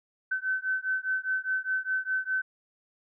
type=beating tone pair; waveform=sine; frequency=1524 / 1528.9 Hz; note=G6 / G6; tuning=-49 / -44 cents; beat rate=4.9 Hz; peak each=-30 dBFS; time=0.31-2.42 s; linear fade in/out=10 ms; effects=none